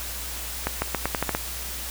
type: accelerating click train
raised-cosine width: 0.5 ms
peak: -8 dBFS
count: 8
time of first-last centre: 0.67-1.349 s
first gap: 150 ms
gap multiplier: 0.85
effects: added 60 Hz sine -37 dBFS peak until 1.9 s + white hiss -34 dBFS RMS until 1.9 s